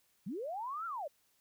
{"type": "linear two-way sweep", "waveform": "sine", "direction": "up then down", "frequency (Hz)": [157.4, 1396.9, 527], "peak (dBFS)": -37, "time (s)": [0.26, 1.08], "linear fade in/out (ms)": 10, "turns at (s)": 0.86, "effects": ["white hiss -73 dBFS RMS until 1.4 s"]}